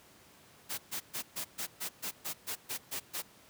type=noise bursts; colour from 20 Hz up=white; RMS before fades=-37 dBFS; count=12; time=0.69-3.224 s; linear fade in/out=20 ms; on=92 ms; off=130 ms; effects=pink hiss -59 dBFS RMS until 3.49 s + high-pass 100 Hz 12 dB/octave